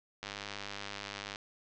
click train, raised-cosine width 0.2 ms, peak -22 dBFS, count 115, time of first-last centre 0.23-1.359 s, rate 101 Hz, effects low-pass 6000 Hz 12 dB/octave

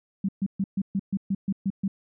sine tone bursts, 194.8 Hz, G3, 11 cents flat, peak -22 dBFS, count 10, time 0.24-1.88 s, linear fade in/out 5 ms, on 47 ms, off 130 ms, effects none

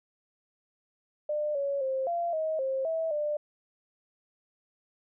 sine tone with pitch steps, 599 / 560 / 529 / 687 / 632 / 532 / 649 / 596 Hz, D5 / C#5 / C5 / F5 / D#5 / C5 / E5 / D5, +34 / +18 / +19 / -29 / +27 / +29 / -27 / +25 cents, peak -27 dBFS, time 1.29-3.37 s, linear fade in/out 5 ms, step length 260 ms, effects none

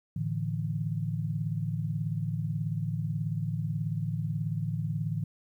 sine chord, A suspended fourth, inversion none, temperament just, 110 / 146.67 / 165 Hz, A2 / D3 / E3, 0 / -2 / +2 cents, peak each -33 dBFS, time 0.16-5.24 s, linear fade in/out 5 ms, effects 11-bit

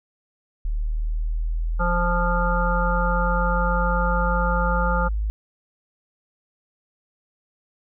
sine linear sweep, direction up, 37.64 to 52.6 Hz, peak -21 dBFS, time 0.65-5.3 s, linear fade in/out 0 ms
harmonic tone, 174.61 Hz, F3, in tune, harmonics 1 / 3 / 5 / 7 / 8, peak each -27 / -27 / -27 / -27 / -27 dBFS, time 1.79-5.09 s, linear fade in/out 20 ms
effects none

